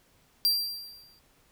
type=tone with exponential decay; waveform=45% pulse; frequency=4727 Hz; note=D8; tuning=10 cents sharp; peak=-19 dBFS; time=0.45-1.19 s; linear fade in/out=0 ms; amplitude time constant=160 ms; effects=pink hiss -64 dBFS RMS until 1.51 s